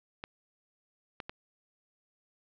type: clicks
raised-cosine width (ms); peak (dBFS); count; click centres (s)
0.3; -22; 3; 0.239 / 1.202 / 1.295
effects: low-pass 4000 Hz 12 dB/octave